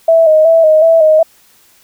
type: tone with vibrato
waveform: sine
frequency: 640 Hz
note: D#5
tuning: 49 cents sharp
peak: -4 dBFS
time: 0.08-1.23 s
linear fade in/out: 5 ms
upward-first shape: square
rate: 2.7 Hz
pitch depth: 45 cents each way
effects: white hiss -48 dBFS RMS until 1.83 s